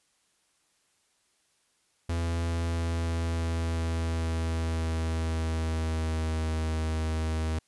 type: tone with pitch glide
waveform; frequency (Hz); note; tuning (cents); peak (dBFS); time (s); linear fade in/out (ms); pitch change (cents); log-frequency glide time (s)
45% pulse; 83.9 to 79.51; E2 to D#2; +31 to +38; -27; 2.09-7.59; 5; -93; 2.45-6.6
effects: white hiss -70 dBFS RMS until 7.67 s + resampled to 24000 Hz